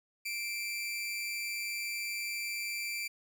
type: tone with amplitude modulation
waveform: sawtooth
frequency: 2349 Hz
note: D7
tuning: in tune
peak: -29 dBFS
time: 0.25-3.08 s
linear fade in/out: 10 ms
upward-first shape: sine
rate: 212 Hz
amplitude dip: 50%
effects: none